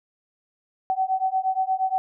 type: beating tone pair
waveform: sine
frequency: 754 / 762.5 Hz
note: F#5 / G5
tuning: +32 / -48 cents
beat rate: 8.5 Hz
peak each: -24 dBFS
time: 0.9-1.98 s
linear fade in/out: 0 ms
effects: none